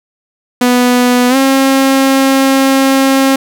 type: tone with pitch glide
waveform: sawtooth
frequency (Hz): 246.9 to 269.2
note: B3 to C4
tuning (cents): 0 to +49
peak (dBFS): -3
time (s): 0.61-3.36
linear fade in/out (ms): 5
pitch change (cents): +149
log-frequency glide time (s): 1.29-1.36
effects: none